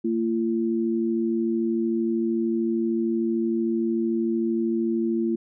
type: tone pair together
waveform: sine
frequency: 227.2 / 340.4 Hz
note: A#3 / F4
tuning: -44 / -44 cents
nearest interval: perfect fifth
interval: 700 cents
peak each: -24 / -24 dBFS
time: 0.04-5.36 s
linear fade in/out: 10 ms
effects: none